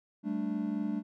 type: chord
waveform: triangle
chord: G suspended second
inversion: none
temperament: equal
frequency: 196 / 220 / 293.7 Hz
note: G3 / A3 / D4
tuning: 0 / 0 / 0 cents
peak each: -34 / -32 / -33 dBFS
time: 0.23-1.03 s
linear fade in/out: 50 ms
effects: none